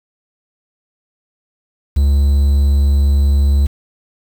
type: tone with quantisation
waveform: triangle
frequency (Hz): 70.3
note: C#2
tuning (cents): +25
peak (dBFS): -7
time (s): 1.96-3.67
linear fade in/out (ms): 10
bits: 6
effects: none